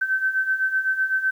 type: beating tone pair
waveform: sine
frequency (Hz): 1535 / 1542.9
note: G6 / G6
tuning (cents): -37 / -28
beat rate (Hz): 7.9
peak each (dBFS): -26 / -21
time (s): 0.01-1.31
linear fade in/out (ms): 10
effects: 9-bit